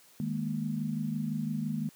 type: chord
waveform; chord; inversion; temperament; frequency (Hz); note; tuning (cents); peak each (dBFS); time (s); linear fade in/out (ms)
sine; D# suspended fourth; none; just; 155.56 / 207.4 / 233.3; D#3 / G#3 / A#3; 0 / -2 / +2; -34; 0.2-1.89; 0
effects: white hiss -59 dBFS RMS until 1.95 s + high-pass 100 Hz 12 dB/octave